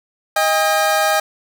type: tone pair together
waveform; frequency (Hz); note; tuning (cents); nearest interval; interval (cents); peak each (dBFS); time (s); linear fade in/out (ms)
25% pulse; 627.8 / 806; D#5 / G5; +15 / +48; major third; 433; -13; 0.36-1.2; 5
effects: none